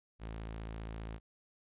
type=tone; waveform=sawtooth; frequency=55 Hz; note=A1; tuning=in tune; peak=-37 dBFS; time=0.19-1.2 s; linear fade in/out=50 ms; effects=resampled to 8000 Hz